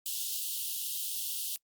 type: high-pass noise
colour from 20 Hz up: white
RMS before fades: -35 dBFS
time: 0.06-1.56 s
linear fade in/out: 0 ms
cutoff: 2800 Hz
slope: 96 dB/octave
effects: noise-tail reverb RT60 0.1 s tail -26 dB re dry + Opus 48 kbps